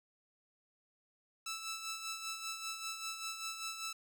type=tone with tremolo; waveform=10% pulse; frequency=1318.5 Hz; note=E6; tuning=in tune; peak=-30 dBFS; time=1.46-3.93 s; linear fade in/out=5 ms; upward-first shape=sine; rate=5.1 Hz; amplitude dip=55%; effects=none